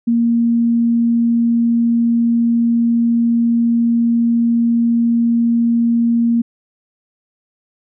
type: tone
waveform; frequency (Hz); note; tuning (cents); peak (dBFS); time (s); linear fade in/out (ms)
sine; 233.6; A#3; +4; -11; 0.07-6.42; 10
effects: none